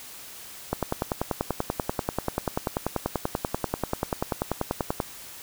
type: click train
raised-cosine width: 1 ms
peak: -10 dBFS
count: 45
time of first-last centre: 0.73-5.002 s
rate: 10.3 Hz
effects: white hiss -43 dBFS RMS until 5.42 s